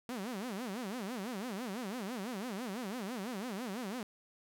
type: tone with vibrato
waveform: sawtooth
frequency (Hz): 220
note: A3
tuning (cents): 0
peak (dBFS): -34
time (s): 0.09-4.03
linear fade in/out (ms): 0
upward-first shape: sine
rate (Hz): 6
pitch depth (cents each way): 280
effects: none